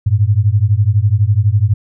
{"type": "beating tone pair", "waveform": "sine", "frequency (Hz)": [98, 110], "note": ["G2", "A2"], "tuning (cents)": [0, 0], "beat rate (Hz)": 12, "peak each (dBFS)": -12, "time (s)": [0.06, 1.74], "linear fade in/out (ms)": 10, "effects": []}